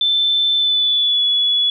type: tone with pitch glide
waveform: sine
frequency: 3534 to 3402 Hz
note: A7 to G#7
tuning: +7 to +41 cents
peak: -13 dBFS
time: 0.01-1.7 s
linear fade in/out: 2 ms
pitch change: -66 cents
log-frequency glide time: 0.56-1.24 s
effects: none